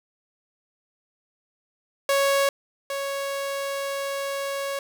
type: tone pair in turn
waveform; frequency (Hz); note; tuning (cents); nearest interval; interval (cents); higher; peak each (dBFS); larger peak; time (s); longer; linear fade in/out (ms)
sawtooth; 554.4 / 554.4; C#5 / C#5; 0 / 0; unison; 0; neither; -15 / -23; first; 2.09-2.49 / 2.9-4.79; second; 2
effects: none